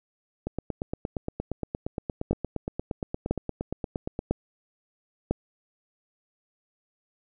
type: two click trains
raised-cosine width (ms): 2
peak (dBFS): -10 / -16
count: 4 / 33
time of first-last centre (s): 2.31-5.31 / 0.47-4.191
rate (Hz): 1 / 8.6
effects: none